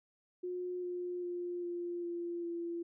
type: tone with pitch steps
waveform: sine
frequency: 360 / 356.1 / 352.2 / 348.3 / 344.5 / 340.8 Hz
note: F#4 / F4 / F4 / F4 / F4 / F4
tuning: -47 / +34 / +15 / -5 / -24 / -42 cents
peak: -36 dBFS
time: 0.43-2.83 s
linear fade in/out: 10 ms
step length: 400 ms
effects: none